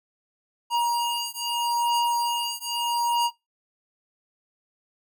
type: beating tone pair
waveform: square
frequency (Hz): 947 / 947.79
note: A#5 / A#5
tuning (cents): +27 / +28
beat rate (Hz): 0.79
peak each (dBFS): -26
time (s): 0.7-3.31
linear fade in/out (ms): 50
effects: noise-tail reverb RT60 0.2 s tail -20 dB re dry